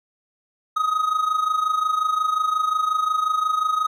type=tone with amplitude modulation; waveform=triangle; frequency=1258 Hz; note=D#6; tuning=19 cents sharp; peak=-14 dBFS; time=0.76-3.87 s; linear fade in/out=10 ms; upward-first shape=sine; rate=25.6 Hz; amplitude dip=70%; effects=none